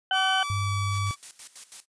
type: harmonic tone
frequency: 759 Hz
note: F#5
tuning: 44 cents sharp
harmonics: 1 / 2 / 4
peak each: -26 / -26 / -26 dBFS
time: 0.11-0.43 s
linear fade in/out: 2 ms
type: tone with pitch glide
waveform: sawtooth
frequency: 1154 to 1147.4 Hz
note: D6 to D6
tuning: -31 to -41 cents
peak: -26 dBFS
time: 0.12-1.16 s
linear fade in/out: 50 ms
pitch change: -10 cents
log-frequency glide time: 0.64-0.7 s
type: tone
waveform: sine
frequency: 100.2 Hz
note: G2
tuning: 38 cents sharp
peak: -26 dBFS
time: 0.5-1.11 s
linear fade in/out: 0 ms
type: noise with tremolo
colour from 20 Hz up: blue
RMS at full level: -39 dBFS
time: 0.9-1.86 s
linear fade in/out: 50 ms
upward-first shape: square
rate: 6.1 Hz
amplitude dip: 80%
effects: noise-tail reverb RT60 0.1 s tail -24 dB re dry + resampled to 22050 Hz